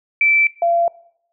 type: tone pair in turn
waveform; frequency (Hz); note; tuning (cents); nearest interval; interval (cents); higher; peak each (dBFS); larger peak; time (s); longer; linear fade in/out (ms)
sine; 2327 / 683.5; D7 / F5; -17 / -37; octave + major sixth; 2120; first; -11 / -13; first; 0.21-0.47 / 0.62-0.88; neither; 2
effects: noise-tail reverb RT60 0.7 s tail -21 dB re dry